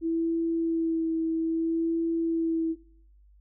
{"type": "tone with vibrato", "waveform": "sine", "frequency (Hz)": 328, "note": "E4", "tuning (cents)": -9, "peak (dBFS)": -24, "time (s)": [0.01, 2.76], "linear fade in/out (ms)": 50, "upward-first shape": "sine", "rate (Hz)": 0.61, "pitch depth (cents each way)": 18, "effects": ["noise-tail reverb RT60 0.6 s tail -18 dB re dry", "added 50 Hz sine -54 dBFS peak until 3.4 s"]}